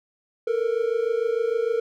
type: tone pair together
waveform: triangle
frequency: 447.8 / 474.4 Hz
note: A4 / A#4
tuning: +30 / +30 cents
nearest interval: minor second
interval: 100 cents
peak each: -22 dBFS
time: 0.47-1.8 s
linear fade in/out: 5 ms
effects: none